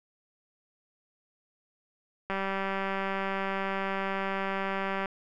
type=click train; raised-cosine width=0.5 ms; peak=-17 dBFS; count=536; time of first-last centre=2.3-5.058 s; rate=194 Hz; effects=none